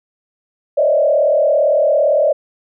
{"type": "tone with frequency modulation", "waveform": "sine", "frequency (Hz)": 596, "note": "D5", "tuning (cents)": 25, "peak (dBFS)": -10, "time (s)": [0.77, 2.33], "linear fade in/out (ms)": 10, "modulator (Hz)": 37.7, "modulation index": 1.4, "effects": []}